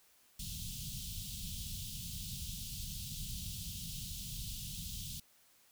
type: band-stop noise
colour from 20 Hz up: pink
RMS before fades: -43 dBFS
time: 0.39-5.2 s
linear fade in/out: 5 ms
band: 200 to 3000 Hz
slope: 48 dB/octave
effects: white hiss -67 dBFS RMS until 5.71 s